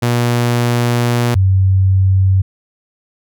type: tone pair in turn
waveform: sawtooth / sine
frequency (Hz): 120 / 95.24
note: B2 / G2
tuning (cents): -49 / -49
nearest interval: major third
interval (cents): 400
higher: first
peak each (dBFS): -8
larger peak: neither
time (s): 0.02-1.35 / 1.35-2.42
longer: first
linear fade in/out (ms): 10
effects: none